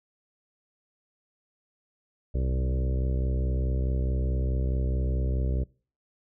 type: harmonic tone with a mistuned harmonic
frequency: 64.7 Hz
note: C2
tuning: 19 cents flat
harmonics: 1 / 2 / 3 / 4 / 5 / 6 / 7 / 8 / 9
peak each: -25 / -32 / -40 / -42 / -42 / -42 / -42 / -48 / -44 dBFS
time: 2.34-5.64 s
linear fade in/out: 10 ms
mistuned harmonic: 2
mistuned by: -17 cents
effects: noise-tail reverb RT60 0.4 s tail -23 dB re dry